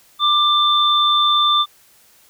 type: tone pair together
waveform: sine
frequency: 1185 / 3551 Hz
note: D6 / A7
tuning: +15 / +15 cents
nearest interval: octave + perfect fifth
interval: 1900 cents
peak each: -15 dBFS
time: 0.19-1.66 s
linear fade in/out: 50 ms
effects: white hiss -52 dBFS RMS until 2.29 s